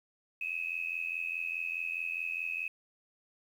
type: tone with amplitude modulation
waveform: sine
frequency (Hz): 2563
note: E7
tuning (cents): -49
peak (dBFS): -29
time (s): 0.41-2.68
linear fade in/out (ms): 5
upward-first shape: sine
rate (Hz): 84.8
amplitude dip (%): 90
effects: 10-bit